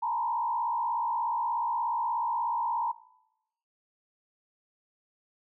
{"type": "tone with frequency modulation", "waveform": "sine", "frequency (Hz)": 938, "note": "A#5", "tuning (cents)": 11, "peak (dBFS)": -27, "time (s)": [0.02, 2.92], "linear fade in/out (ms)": 10, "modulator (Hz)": 56.7, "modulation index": 1.1, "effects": ["noise-tail reverb RT60 0.9 s tail -20 dB re dry"]}